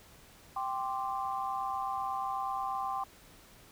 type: chord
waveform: sine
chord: G suspended fourth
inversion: none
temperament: equal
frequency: 784 / 1046.5 / 1174.7 Hz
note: G5 / C6 / D6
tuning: 0 / 0 / 0 cents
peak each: -35 / -36 / -39 dBFS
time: 0.56-3.04 s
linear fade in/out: 5 ms
effects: pink hiss -57 dBFS RMS until 3.71 s